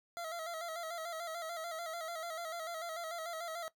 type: tone with vibrato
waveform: 25% pulse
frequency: 664 Hz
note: E5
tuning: 12 cents sharp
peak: -36 dBFS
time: 0.17-3.68 s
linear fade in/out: 0 ms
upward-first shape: square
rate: 6.8 Hz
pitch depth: 59 cents each way
effects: noise-tail reverb RT60 0.1 s tail -17 dB re dry